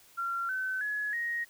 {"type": "tone with pitch steps", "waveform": "sine", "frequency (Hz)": [1374, 1524.5, 1691.6, 1876.9], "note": ["F6", "G6", "G#6", "A#6"], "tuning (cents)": [-29, -49, 31, 11], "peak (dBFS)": -30, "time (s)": [0.17, 1.45], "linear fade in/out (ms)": 20, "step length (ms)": 320, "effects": ["white hiss -59 dBFS RMS until 1.49 s"]}